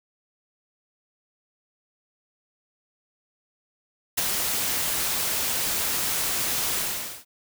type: noise with ADSR envelope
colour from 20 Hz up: white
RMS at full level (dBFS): -22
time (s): 4.17-7.25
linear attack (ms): 13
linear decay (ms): 23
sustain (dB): -4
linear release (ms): 480
effects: none